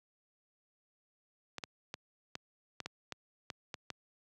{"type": "clicks", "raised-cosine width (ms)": 0.2, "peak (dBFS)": -22, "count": 10, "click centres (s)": [1.583, 1.638, 1.941, 2.354, 2.803, 2.86, 3.123, 3.502, 3.742, 3.903], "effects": ["high-pass 100 Hz 12 dB/octave"]}